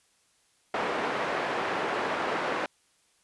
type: band-pass noise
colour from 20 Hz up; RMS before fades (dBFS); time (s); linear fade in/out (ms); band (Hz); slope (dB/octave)
pink; -30; 0.74-2.66; 2; 420 to 1800; 12
effects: white hiss -67 dBFS RMS until 3.23 s + resampled to 24000 Hz